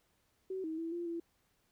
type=tone with pitch steps; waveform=sine; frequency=378.2 / 318.8 / 329.5 / 345.1 / 336.7 Hz; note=F#4 / D#4 / E4 / F4 / E4; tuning=+38 / +42 / -1 / -21 / +37 cents; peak=-36 dBFS; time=0.5-1.2 s; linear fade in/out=5 ms; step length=140 ms; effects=pink hiss -75 dBFS RMS until 1.71 s